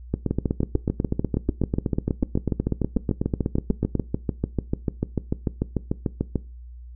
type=two click trains; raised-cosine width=3 ms; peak=-9 / -9 dBFS; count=42 / 32; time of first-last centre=0.31-6.357 / 0.14-3.953 s; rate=6.78 / 8.13 Hz; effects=noise-tail reverb RT60 0.3 s tail -20 dB re dry + added 60 Hz sine -38 dBFS peak until 6.95 s